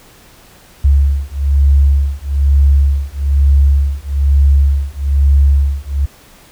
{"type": "beating tone pair", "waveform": "sine", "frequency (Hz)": [69.3, 70.4], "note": ["C#2", "C#2"], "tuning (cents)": [0, 27], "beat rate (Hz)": 1.1, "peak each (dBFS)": -11, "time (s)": [0.84, 6.06], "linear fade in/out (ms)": 10, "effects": ["pink hiss -43 dBFS RMS until 6.51 s"]}